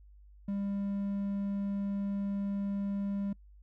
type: tone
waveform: triangle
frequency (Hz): 199.5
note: G3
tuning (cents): +31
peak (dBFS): -29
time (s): 0.48-3.33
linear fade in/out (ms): 5
effects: noise-tail reverb RT60 0.1 s tail -25 dB re dry + added 50 Hz sine -53 dBFS peak until 3.62 s